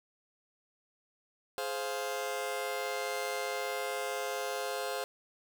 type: chord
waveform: sawtooth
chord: F minor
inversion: first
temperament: just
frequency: 419.1 / 523.8 / 698.5 Hz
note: Ab4 / C5 / F5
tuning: +16 / +2 / 0 cents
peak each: -35 / -33 / -35 dBFS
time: 1.58-5.04 s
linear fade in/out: 0 ms
effects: none